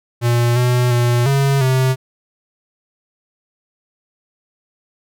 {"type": "tone with pitch steps", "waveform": "square", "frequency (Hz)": [119.4, 123.6, 120.7, 138, 130.4], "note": ["A#2", "B2", "B2", "C#3", "C3"], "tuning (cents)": [42, 2, -39, -7, -5], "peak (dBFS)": -13, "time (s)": [0.21, 1.96], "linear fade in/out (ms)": 50, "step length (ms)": 350, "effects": []}